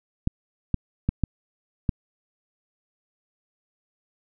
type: clicks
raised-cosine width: 5 ms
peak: -9 dBFS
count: 5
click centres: 0.274 / 0.743 / 1.09 / 1.237 / 1.892 s
effects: none